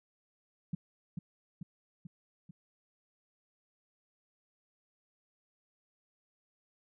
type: tone with echo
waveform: sine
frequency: 169.8 Hz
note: F3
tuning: 48 cents flat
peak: -30 dBFS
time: 0.73-0.75 s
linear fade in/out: 5 ms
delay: 440 ms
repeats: 4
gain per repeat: -4 dB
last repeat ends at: 2.51 s
effects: none